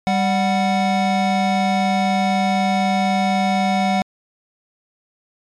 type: tone pair together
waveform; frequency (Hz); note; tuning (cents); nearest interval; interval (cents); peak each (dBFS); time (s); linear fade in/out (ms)
square; 196 / 740; G3 / F#5; 0 / 0; octave + major seventh; 2300; -19; 0.07-4.02; 0
effects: low-pass 5000 Hz 12 dB/octave + MP3 96 kbps